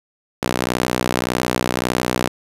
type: tone with high-pass filter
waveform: sawtooth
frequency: 61.74 Hz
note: B1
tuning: in tune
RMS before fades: -21 dBFS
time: 0.42-2.29 s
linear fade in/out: 10 ms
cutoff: 230 Hz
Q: 0.64
effects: resampled to 32000 Hz + 7-bit